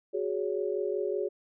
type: chord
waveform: sine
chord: F# suspended second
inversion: none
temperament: equal with one note detuned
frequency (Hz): 370 / 415.3 / 560.8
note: F#4 / G#4 / C#5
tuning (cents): 0 / 0 / +20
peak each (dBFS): -32 / -31 / -35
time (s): 0.13-1.29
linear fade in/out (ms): 20
effects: none